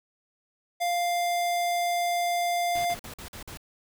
square tone, 698.5 Hz, F5, in tune, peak -25 dBFS, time 0.8-2.95 s, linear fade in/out 20 ms
pink noise bursts, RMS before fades -41 dBFS, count 6, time 2.75-3.573 s, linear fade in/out 2 ms, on 98 ms, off 47 ms
effects none

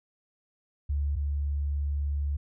sine tone pair in turn, 71.8 / 71.8 Hz, D2 / D2, -39 / -39 cents, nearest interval unison, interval 0 cents, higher neither, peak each -25 / -26 dBFS, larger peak first, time 0.89-1.16 / 1.16-2.37 s, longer second, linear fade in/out 10 ms, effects none

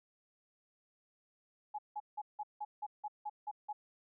sine tone bursts, 840 Hz, G#5, 19 cents sharp, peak -37 dBFS, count 10, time 1.74-3.73 s, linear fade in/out 10 ms, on 46 ms, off 170 ms, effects none

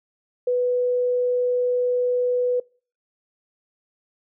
sine tone, 494.4 Hz, B4, 2 cents sharp, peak -18 dBFS, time 0.47-2.6 s, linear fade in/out 5 ms, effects noise-tail reverb RT60 0.4 s tail -25 dB re dry

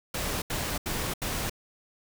pink noise bursts, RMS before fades -31 dBFS, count 4, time 0.14-1.497 s, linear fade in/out 5 ms, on 280 ms, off 79 ms, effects none

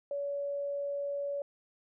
sine tone, 567 Hz, C#5, 39 cents sharp, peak -32 dBFS, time 0.11-1.42 s, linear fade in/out 2 ms, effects none

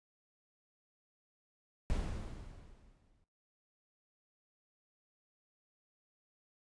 brown noise with exponential decay, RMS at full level -33 dBFS, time 1.9-3.24 s, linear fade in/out 0 ms, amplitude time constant 290 ms, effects noise-tail reverb RT60 0.4 s tail -23 dB re dry + resampled to 22050 Hz

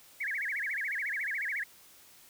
sine tone with vibrato, 1916 Hz, A#6, 47 cents sharp, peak -31 dBFS, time 0.2-1.64 s, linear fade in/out 10 ms, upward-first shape sine, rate 14 Hz, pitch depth 300 cents each way, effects white hiss -57 dBFS RMS until 2.29 s

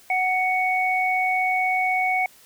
sine tone pair together, 742.8 / 2226 Hz, F#5 / C#7, +7 / +7 cents, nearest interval octave + perfect fifth, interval 1900 cents, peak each -22 dBFS, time 0.1-2.26 s, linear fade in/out 2 ms, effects white hiss -52 dBFS RMS until 2.45 s

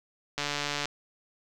click train, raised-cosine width 0.2 ms, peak -13 dBFS, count 70, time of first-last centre 0.38-0.856 s, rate 145 Hz, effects none

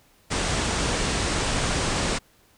pink low-pass noise, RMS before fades -25 dBFS, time 0.3-2.19 s, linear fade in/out 20 ms, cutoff 9300 Hz, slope 96 dB/octave, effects pink hiss -59 dBFS RMS until 2.57 s

